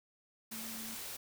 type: tone in noise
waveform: sine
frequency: 224.1 Hz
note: A3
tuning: 32 cents sharp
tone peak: -47 dBFS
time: 0.51-0.95 s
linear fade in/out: 10 ms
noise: white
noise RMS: -44 dBFS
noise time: 0.51-1.17 s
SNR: -6 dB
effects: none